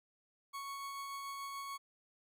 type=tone with tremolo; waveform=40% pulse; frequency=1108.7 Hz; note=C#6; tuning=in tune; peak=-40 dBFS; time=0.53-1.78 s; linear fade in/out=20 ms; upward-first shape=triangle; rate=6.9 Hz; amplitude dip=25%; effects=13-bit